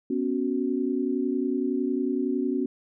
sine chord, B suspended second, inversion none, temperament just, 246.9 / 277.8 / 370.4 Hz, B3 / C#4 / F#4, 0 / +4 / +2 cents, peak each -28 / -27 / -29 dBFS, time 0.1-2.66 s, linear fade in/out 5 ms, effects none

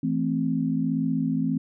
sine chord, A minor, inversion second, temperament equal, 164.81 / 220 / 261.6 Hz, E3 / A3 / C4, 0 / 0 / 0 cents, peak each -27 / -28 / -25 dBFS, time 0.03-1.58 s, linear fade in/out 5 ms, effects none

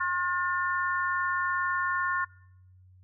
harmonic tone, 357.6 Hz, F4, 41 cents sharp, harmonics 3 / 4 / 5, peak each -29 / -30 / -31 dBFS, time 0-2.25 s, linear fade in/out 10 ms, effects noise-tail reverb RT60 0.8 s tail -25 dB re dry + added 92 Hz sine -53 dBFS peak until 3.03 s

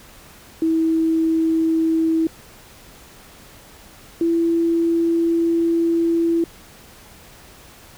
sine tone pair in turn, 324 / 334.3 Hz, E4 / E4, -30 / +24 cents, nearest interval minor second, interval 54 cents, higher second, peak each -15 / -15 dBFS, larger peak neither, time 0.62-2.27 / 4.21-6.44 s, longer second, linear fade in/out 2 ms, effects pink hiss -45 dBFS RMS until 7.97 s

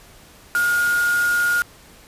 sine tone in noise, 1426 Hz, F6, 36 cents sharp, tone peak -16 dBFS, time 0.55-1.62 s, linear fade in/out 0 ms, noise white, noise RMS -30 dBFS, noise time 0.55-1.62 s, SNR +11 dB, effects pink hiss -47 dBFS RMS until 2.07 s + resampled to 32000 Hz

